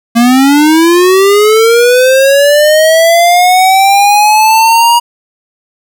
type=linear sweep; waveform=square; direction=up; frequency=229.5 to 954 Hz; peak=-4 dBFS; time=0.15-5 s; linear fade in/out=20 ms; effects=none